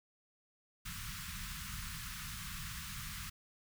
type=band-stop noise; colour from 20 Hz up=pink; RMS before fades=-44 dBFS; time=0.85-3.3 s; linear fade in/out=10 ms; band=200 to 1100 Hz; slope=48 dB/octave; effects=none